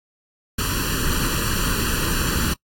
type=noise with comb filter; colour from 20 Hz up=pink; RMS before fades=-22 dBFS; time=0.58-2.54 s; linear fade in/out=10 ms; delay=0.69 ms; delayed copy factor=+0.95; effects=noise-tail reverb RT60 0.1 s tail -25 dB re dry + AAC 64 kbps